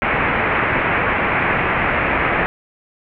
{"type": "low-pass noise", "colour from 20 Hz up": "white", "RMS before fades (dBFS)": -18, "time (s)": [0.02, 2.46], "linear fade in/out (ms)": 0, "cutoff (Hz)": 2400, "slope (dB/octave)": 48, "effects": []}